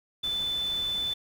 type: tone in noise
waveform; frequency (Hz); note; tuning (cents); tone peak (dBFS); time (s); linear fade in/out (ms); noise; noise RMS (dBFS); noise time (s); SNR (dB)
sine; 3511; A7; -4; -27; 0.23-1.14; 10; pink; -44; 0.23-1.14; +14
effects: none